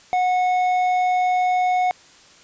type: tone with hard clipping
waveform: sine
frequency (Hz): 731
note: F#5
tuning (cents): -21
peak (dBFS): -18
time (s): 0.13-1.91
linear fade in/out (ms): 0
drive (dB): 6
effects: white hiss -49 dBFS RMS until 2.43 s + resampled to 16000 Hz